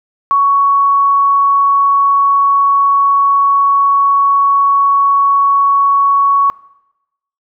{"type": "tone", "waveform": "sine", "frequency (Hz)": 1116, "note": "C#6", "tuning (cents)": 11, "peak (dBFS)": -7, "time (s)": [0.31, 6.5], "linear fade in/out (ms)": 0, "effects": ["noise-tail reverb RT60 0.9 s tail -21 dB re dry"]}